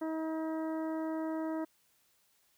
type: harmonic tone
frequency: 318.6 Hz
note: D#4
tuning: 41 cents sharp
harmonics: 1 / 2 / 3 / 4 / 5 / 6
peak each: -34 / -40 / -45 / -50 / -54 / -56 dBFS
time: 0.01-1.65 s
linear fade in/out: 10 ms
effects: white hiss -71 dBFS RMS until 2.57 s